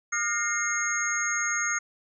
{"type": "tone cluster", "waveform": "sine", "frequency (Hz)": [1215, 1420, 1844, 2118, 6530], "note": ["D#6", "F6", "A#6", "C7", "G#8"], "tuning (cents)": [-42, 28, -19, 21, -30], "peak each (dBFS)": [-34, -30, -34, -32, -29], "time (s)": [0.12, 1.79], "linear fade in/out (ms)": 10, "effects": []}